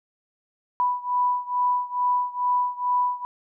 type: beating tone pair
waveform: sine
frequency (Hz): 987 / 989.3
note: B5 / B5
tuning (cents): -1 / +3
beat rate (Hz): 2.3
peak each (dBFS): -23 / -25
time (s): 0.8-3.25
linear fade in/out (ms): 0
effects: none

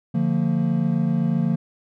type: chord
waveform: triangle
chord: Bb major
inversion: first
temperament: equal with one note detuned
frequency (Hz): 146.83 / 174.61 / 228.2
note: D3 / F3 / Bb3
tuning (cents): 0 / 0 / -37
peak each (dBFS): -22 / -20 / -21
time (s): 0.14-1.56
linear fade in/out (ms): 10
effects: none

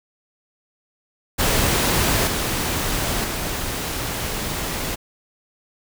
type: noise with level steps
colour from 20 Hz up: pink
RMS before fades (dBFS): -19 / -23 / -26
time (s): 1.38-4.96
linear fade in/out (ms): 20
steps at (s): 2.27 / 3.24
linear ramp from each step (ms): 5
effects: none

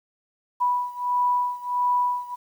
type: beating tone pair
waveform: sine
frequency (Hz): 983 / 984.5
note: B5 / B5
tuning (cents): -8 / -6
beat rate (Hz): 1.5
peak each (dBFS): -23 / -25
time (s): 0.6-2.36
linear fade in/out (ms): 20
effects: 9-bit

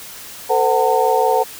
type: tone cluster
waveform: sine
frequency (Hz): 446.4 / 512 / 747 / 904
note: A4 / C5 / F#5 / A5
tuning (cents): +25 / -38 / +16 / +47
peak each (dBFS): -18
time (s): 0.49-1.44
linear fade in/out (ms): 20
effects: white hiss -35 dBFS RMS until 1.59 s

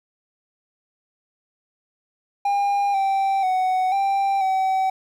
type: tone with pitch steps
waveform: triangle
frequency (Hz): 805 / 780 / 745 / 787 / 762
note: G5 / G5 / F#5 / G5 / G5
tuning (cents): +46 / -9 / +12 / +7 / -49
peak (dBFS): -16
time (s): 2.45-4.9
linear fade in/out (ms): 5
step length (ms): 490
effects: 9-bit

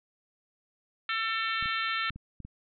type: harmonic tone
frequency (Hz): 447.5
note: A4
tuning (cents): +29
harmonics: 3 / 4 / 5 / 6 / 7 / 8 / 9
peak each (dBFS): -32 / -34 / -36 / -38 / -39 / -40 / -41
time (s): 1.09-2.1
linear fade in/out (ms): 2
type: clicks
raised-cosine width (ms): 5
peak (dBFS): -31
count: 6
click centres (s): 1.626 / 1.658 / 2.105 / 2.16 / 2.403 / 2.45
effects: none

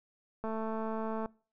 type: click train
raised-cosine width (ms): 1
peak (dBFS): -24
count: 182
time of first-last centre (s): 0.44-1.259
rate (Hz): 221
effects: noise-tail reverb RT60 0.4 s tail -24 dB re dry

